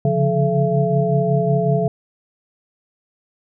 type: tone cluster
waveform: sine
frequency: 139.3 / 144.7 / 176.3 / 430.7 / 674 Hz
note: C#3 / D3 / F3 / A4 / E5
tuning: +9 / -25 / +17 / -37 / +38 cents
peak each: -21 dBFS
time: 0.05-1.88 s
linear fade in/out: 2 ms
effects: none